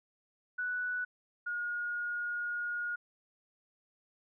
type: tone pair in turn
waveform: sine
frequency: 1480 / 1435.4 Hz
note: F#6 / F6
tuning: 0 / +47 cents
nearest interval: minor second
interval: 53 cents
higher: first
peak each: -32 / -33 dBFS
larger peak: first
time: 0.58-1.05 / 1.46-2.96 s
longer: second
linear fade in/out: 10 ms
effects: none